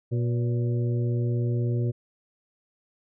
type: harmonic tone with a mistuned harmonic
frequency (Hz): 120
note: B2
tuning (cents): -49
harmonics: 1 / 2 / 3 / 4 / 5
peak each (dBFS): -23 / -35 / -33 / -39 / -43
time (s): 0.11-1.92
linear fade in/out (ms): 20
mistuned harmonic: 5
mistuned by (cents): -70
effects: none